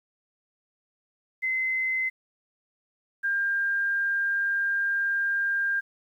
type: tone pair in turn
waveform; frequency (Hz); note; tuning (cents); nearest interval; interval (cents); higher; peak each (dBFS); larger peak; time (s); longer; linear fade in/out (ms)
sine; 2054 / 1600.5; C7 / G6; -33 / +36; major third; 431; first; -24 / -23; second; 1.42-2.1 / 3.23-5.81; second; 20
effects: 10-bit